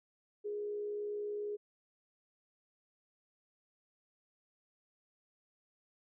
sine tone with frequency modulation, 415.3 Hz, G#4, in tune, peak -36 dBFS, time 0.44-1.57 s, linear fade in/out 20 ms, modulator 62.2 Hz, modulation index 0.23, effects none

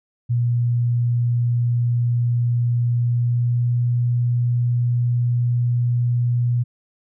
sine tone with pitch glide, 120 to 121.04 Hz, B2 to B2, -49 to -34 cents, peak -16 dBFS, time 0.29-6.64 s, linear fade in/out 20 ms, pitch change +15 cents, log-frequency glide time 2.96-3.8 s, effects none

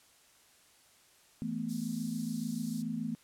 sine chord, E suspended fourth, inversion none, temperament equal, 164.81 / 220 / 246.9 Hz, E3 / A3 / B3, 0 / 0 / 0 cents, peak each -40 / -36 / -37 dBFS, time 1.42-3.15 s, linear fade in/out 0 ms
white high-pass noise, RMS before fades -48 dBFS, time 1.68-2.83 s, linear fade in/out 20 ms, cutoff 3800 Hz, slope 48 dB/octave
effects white hiss -63 dBFS RMS until 3.23 s + low-pass 11000 Hz 12 dB/octave

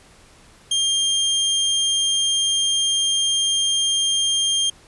sawtooth tone, 3199 Hz, G7, 34 cents sharp, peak -14 dBFS, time 0.71-4.7 s, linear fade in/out 5 ms, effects pink hiss -50 dBFS RMS until 4.87 s + resampled to 24000 Hz

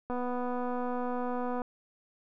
click train, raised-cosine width 1 ms, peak -22 dBFS, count 376, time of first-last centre 0.1-1.618 s, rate 247 Hz, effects none

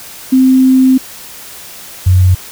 sine tone pair in turn, 260.4 / 91.91 Hz, C4 / F#2, -8 / -11 cents, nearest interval octave + tritone, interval 1803 cents, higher first, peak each -4 dBFS, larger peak neither, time 0.32-0.98 / 2.06-2.35 s, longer first, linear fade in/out 10 ms, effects white hiss -31 dBFS RMS until 2.51 s

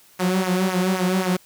sawtooth tone with flanger, 185 Hz, F#3, in tune, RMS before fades -21 dBFS, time 0.19-1.37 s, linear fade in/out 10 ms, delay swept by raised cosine 0.23 to 4.43 ms, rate 3.8 Hz, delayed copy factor -0.75, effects white hiss -53 dBFS RMS until 1.45 s

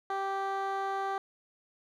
15% pulse tone with band-pass filter, 390.5 Hz, G4, 7 cents flat, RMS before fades -33 dBFS, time 0.1-1.18 s, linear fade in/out 2 ms, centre 800 Hz, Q 1.1, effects none

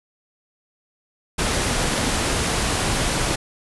pink low-pass noise, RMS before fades -22 dBFS, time 1.38-3.36 s, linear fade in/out 10 ms, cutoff 11000 Hz, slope 96 dB/octave, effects none

